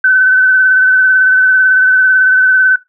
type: tone with vibrato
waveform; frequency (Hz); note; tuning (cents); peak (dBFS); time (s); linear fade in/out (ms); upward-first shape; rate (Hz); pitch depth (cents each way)
sine; 1518; F#6; +44; -5; 0.04-2.76; 5; sine; 18; 22
effects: noise-tail reverb RT60 0.2 s tail -19 dB re dry